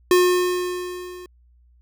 square tone with level ramp, 360.1 Hz, F#4, 47 cents flat, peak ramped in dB -12 to -37 dBFS, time 0.11-1.26 s, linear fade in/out 2 ms, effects added 60 Hz sine -52 dBFS peak until 1.81 s

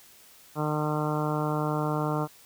harmonic tone, 151.5 Hz, D#3, 46 cents flat, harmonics 1 / 2 / 3 / 4 / 5 / 6 / 7 / 8 / 9, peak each -29 / -32 / -34 / -35 / -36 / -37 / -37 / -38 / -39 dBFS, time 0.55-2.28 s, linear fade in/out 50 ms, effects white hiss -54 dBFS RMS until 2.45 s

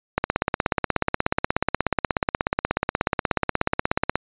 click train, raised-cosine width 0.5 ms, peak -4 dBFS, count 67, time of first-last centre 0.18-4.156 s, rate 16.6 Hz, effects resampled to 8000 Hz

